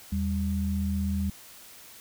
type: tone pair together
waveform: sine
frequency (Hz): 80.29 / 196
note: E2 / G3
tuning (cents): -45 / 0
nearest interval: octave + minor third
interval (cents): 1545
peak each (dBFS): -28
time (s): 0.12-1.3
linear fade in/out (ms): 5
effects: white hiss -49 dBFS RMS until 2 s